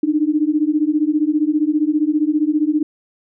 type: beating tone pair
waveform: sine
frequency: 296.3 / 311.3 Hz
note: D4 / D#4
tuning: +15 / +1 cents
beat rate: 15 Hz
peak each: -17 dBFS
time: 0.03-2.83 s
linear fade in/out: 5 ms
effects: none

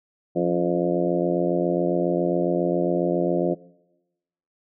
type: harmonic tone with a mistuned harmonic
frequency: 87.31 Hz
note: F2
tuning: in tune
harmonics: 2 / 3 / 4 / 5 / 6 / 7 / 8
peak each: -26 / -29 / -24 / -30 / -27 / -28 / -33 dBFS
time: 0.35-3.55 s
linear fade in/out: 20 ms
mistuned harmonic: 3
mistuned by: +68 cents
effects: noise-tail reverb RT60 1.0 s tail -22 dB re dry

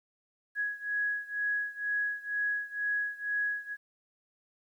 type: beating tone pair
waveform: sine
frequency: 1668 / 1670.1 Hz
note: G#6 / G#6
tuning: +7 / +9 cents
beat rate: 2.1 Hz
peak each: -32 / -34 dBFS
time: 0.55-3.77 s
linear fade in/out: 50 ms
effects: 11-bit

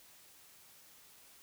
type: silence
effects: white hiss -60 dBFS RMS until 1.42 s

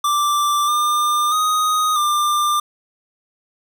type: tone with pitch steps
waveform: square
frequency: 1175 / 1200 / 1248 / 1193 Hz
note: D6 / D6 / D#6 / D6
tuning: +1 / +37 / +5 / +27 cents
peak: -16 dBFS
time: 0.04-2.6 s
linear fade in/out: 5 ms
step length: 640 ms
effects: none

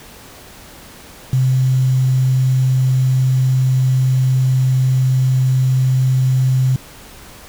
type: tone with quantisation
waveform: sine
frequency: 130 Hz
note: C3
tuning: 11 cents flat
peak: -11 dBFS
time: 1.33-6.76 s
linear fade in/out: 2 ms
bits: 6
effects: pink hiss -39 dBFS RMS until 7.48 s

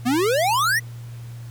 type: exponential sweep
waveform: square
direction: up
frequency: 230.8 to 2000 Hz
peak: -18 dBFS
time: 0.05-0.8 s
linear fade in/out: 20 ms
effects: added 118 Hz sine -33 dBFS peak until 1.5 s + pink hiss -50 dBFS RMS until 1.5 s

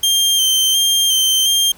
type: tone with vibrato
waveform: sawtooth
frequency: 3156 Hz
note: G7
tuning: 11 cents sharp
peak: -9 dBFS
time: 0.03-1.72 s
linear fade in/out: 5 ms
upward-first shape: square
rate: 1.4 Hz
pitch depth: 21 cents each way
effects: pink hiss -45 dBFS RMS until 1.77 s

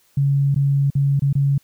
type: tone with dropouts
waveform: sine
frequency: 139.7 Hz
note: C#3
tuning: 14 cents sharp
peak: -14 dBFS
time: 0.17-1.58 s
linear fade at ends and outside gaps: 5 ms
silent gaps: 0.546-0.56 / 0.903-0.952 / 1.195-1.22 / 1.329-1.352 s
effects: white hiss -59 dBFS RMS until 1.63 s

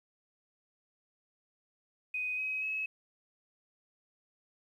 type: tone with pitch steps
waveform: sine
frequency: 2500 / 2536 / 2573 Hz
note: D#7 / D#7 / E7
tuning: +8 / +32 / -43 cents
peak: -32 dBFS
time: 2.14-2.86 s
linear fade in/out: 5 ms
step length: 240 ms
effects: 11-bit

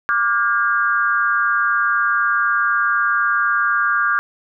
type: tone cluster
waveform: sine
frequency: 1176 / 1416 / 1616 Hz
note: D6 / F6 / G#6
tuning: +2 / +23 / -48 cents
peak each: -19 dBFS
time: 0.09-4.19 s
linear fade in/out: 0 ms
effects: none

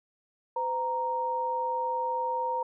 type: tone pair together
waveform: sine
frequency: 508.6 / 932.3 Hz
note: C5 / A#5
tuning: -49 / 0 cents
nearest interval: minor seventh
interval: 1049 cents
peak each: -33 / -28 dBFS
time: 0.56-2.63 s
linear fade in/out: 5 ms
effects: none

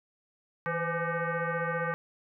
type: tone with frequency modulation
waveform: sine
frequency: 516 Hz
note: C5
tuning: 24 cents flat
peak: -28 dBFS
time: 0.66-1.94 s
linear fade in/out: 0 ms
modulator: 339 Hz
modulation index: 3.9
effects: none

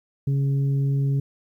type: harmonic tone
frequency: 138.2 Hz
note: C#3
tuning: 5 cents flat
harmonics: 1 / 2 / 3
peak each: -19 / -35 / -38 dBFS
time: 0.27-1.2 s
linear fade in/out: 5 ms
effects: 10-bit

